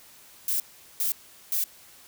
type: noise bursts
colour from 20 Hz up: violet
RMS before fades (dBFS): -26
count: 3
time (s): 0.48-1.64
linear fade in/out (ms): 2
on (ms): 120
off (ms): 400
effects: white hiss -52 dBFS RMS until 2.07 s